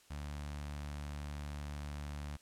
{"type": "tone with notch filter", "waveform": "sawtooth", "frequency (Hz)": 73, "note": "D2", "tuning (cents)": -10, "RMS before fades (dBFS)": -43, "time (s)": [0.1, 2.37], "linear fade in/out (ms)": 10, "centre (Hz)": 400, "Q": 1.2, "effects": ["white hiss -65 dBFS RMS until 2.41 s", "low-pass 10000 Hz 12 dB/octave"]}